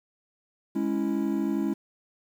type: chord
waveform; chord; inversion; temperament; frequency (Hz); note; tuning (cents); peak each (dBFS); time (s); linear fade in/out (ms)
triangle; C# minor; second; equal; 207.7 / 277.2 / 329.6; G#3 / C#4 / E4; 0 / 0 / 0; -27; 0.75-1.74; 10
effects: 9-bit